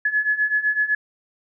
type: beating tone pair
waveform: sine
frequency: 1700 / 1707.9 Hz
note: G#6 / G#6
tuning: +40 / +48 cents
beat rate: 7.9 Hz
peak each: -23 / -20 dBFS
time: 0.05-0.95 s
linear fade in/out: 5 ms
effects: none